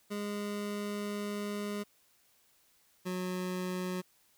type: tone pair in turn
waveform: 25% pulse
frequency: 205.8 / 182.77 Hz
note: G#3 / F#3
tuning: -16 / -21 cents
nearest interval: major second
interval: 205 cents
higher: first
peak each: -31 / -30 dBFS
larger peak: second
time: 0.1-1.84 / 3.05-4.02 s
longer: first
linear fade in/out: 20 ms
effects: white hiss -68 dBFS RMS until 4.37 s